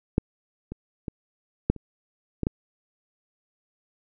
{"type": "clicks", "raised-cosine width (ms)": 3, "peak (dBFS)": [-6, -21, -18, -6, -27, -13, -10], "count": 7, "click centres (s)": [0.181, 0.72, 1.082, 1.7, 1.763, 2.433, 2.469], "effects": []}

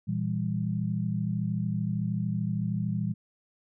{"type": "chord", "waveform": "sine", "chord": "E diminished", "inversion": "second", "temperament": "equal with one note detuned", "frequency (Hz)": [116.54, 164.81, 198.05], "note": ["Bb2", "E3", "G3"], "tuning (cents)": [0, 0, 18], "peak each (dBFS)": -31, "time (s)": [0.07, 3.14], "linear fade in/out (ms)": 20, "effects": []}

